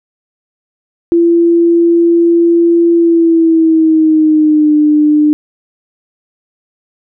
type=tone with pitch glide; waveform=sine; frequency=339.2 to 300.5 Hz; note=E4 to D4; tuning=+50 to +40 cents; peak=-5 dBFS; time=1.12-5.33 s; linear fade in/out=0 ms; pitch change=-210 cents; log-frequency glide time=2.93-4.76 s; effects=none